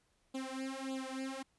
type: tone with flanger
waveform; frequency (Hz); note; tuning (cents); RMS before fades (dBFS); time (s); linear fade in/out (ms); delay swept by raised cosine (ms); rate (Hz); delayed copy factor
sawtooth; 265.1; C4; +23; -41; 0.34-1.43; 10; 0.26 to 3.36; 1.7; +1
effects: pink hiss -75 dBFS RMS until 1.58 s + resampled to 24000 Hz